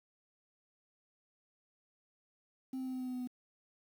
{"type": "tone with pitch steps", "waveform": "sine", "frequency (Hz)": [261.6, 259.8, 258, 256.2, 254.4, 252.7, 250.9, 249.2], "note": ["C4", "C4", "C4", "C4", "C4", "B3", "B3", "B3"], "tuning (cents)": [0, -12, -24, -36, -48, 40, 28, 16], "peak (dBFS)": -34, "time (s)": [2.73, 3.274], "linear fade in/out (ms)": 5, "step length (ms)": 68, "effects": ["tanh soft clip ceiling -36 dBFS", "10-bit"]}